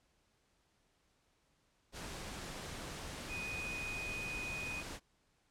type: tone in noise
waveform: sine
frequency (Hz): 2489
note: D#7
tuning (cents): 0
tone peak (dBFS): -40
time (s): 3.28-4.84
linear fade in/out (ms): 50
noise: pink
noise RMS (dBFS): -45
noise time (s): 1.92-5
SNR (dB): +2
effects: pink hiss -75 dBFS RMS until 5.5 s + low-pass 9000 Hz 12 dB/octave